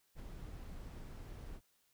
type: noise with ADSR envelope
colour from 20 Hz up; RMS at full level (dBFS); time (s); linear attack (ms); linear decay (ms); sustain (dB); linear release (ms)
brown; -45; 0.15-1.61; 47; 8; -3; 57
effects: white hiss -75 dBFS RMS until 1.93 s